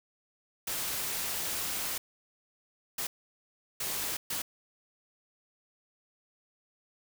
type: noise bursts at uneven times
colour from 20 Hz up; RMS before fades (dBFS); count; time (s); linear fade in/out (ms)
white; -34; 4; 0.67-1.98 / 2.98-3.07 / 3.8-4.17 / 4.3-4.42; 5
effects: none